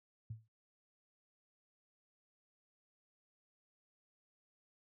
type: tone with exponential decay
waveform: sine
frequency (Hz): 110.9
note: A2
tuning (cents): +14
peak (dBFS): -38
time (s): 0.3-0.48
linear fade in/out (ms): 5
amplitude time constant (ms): 37
effects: high-pass 60 Hz 12 dB/octave